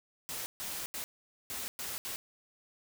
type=noise bursts at uneven times; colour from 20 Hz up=white; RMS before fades=-39 dBFS; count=6; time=0.29-0.46 / 0.6-0.86 / 0.94-1.04 / 1.5-1.68 / 1.79-1.98 / 2.05-2.16 s; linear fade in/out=0 ms; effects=none